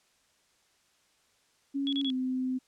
sine tone with pitch glide, 277.2 to 257.1 Hz, C#4 to C4, 0 to -30 cents, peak -28 dBFS, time 1.74-2.59 s, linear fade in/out 20 ms, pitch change -130 cents, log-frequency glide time 2.03-2.12 s
sine tone bursts, 3361 Hz, G#7, 20 cents sharp, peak -31 dBFS, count 3, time 1.87-2.102 s, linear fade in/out 0 ms, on 56 ms, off 32 ms
effects white hiss -68 dBFS RMS until 2.67 s + low-pass 8000 Hz 12 dB/octave

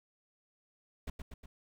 brown noise with echo, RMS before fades -38 dBFS, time 1.07-1.1 s, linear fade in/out 5 ms, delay 120 ms, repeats 3, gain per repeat -4 dB, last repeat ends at 1.46 s, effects none

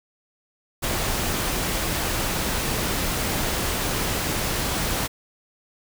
pink noise, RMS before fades -25 dBFS, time 0.82-5.08 s, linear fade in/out 20 ms, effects none

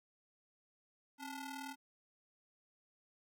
sawtooth ring-modulated tone, 575 Hz, D5, 37 cents flat, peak -37 dBFS, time 1.18-1.76 s, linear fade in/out 50 ms, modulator 307 Hz, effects none

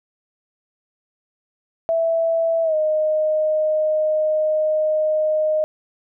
sine tone with pitch glide, 659.3 to 618.7 Hz, E5 to D#5, 0 to -10 cents, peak -16 dBFS, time 1.89-5.64 s, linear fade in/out 0 ms, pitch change -110 cents, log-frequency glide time 2.63-2.75 s, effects none

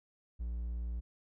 triangle tone, 58.6 Hz, A#1, 10 cents sharp, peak -33 dBFS, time 0.39-1.01 s, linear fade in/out 20 ms, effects none

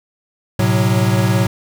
square chord, F# diminished, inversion first, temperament equal with one note detuned, 110 / 128.19 / 185 Hz, A2 / C3 / F#3, 0 / -35 / 0 cents, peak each -16 / -19 / -19 dBFS, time 0.59-1.47 s, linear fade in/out 5 ms, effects 7-bit

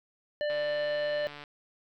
harmonic tone, 593 Hz, D5, 17 cents sharp, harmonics 1 / 3 / 5 / 7, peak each -28 / -38 / -44 / -47 dBFS, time 0.41-1.27 s, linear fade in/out 0 ms
click train, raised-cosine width 0.3 ms, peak -28 dBFS, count 138, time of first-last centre 0.5-1.438 s, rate 146 Hz
effects none

